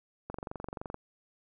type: click train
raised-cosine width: 1 ms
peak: -24 dBFS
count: 16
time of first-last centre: 0.3-0.944 s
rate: 23.3 Hz
effects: none